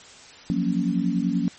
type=chord; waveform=sine; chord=Gb major seventh; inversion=third; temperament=equal; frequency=174.61 / 185 / 233.1 / 277.2 Hz; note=F3 / Gb3 / Bb3 / Db4; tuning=0 / 0 / 0 / 0 cents; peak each=-26 dBFS; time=0.5-1.48 s; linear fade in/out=0 ms; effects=white hiss -46 dBFS RMS until 1.58 s + MP3 32 kbps